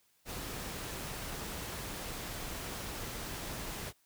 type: noise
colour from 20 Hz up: pink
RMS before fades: -41 dBFS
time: 0.25-3.93 s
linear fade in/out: 50 ms
effects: white hiss -71 dBFS RMS until 4.05 s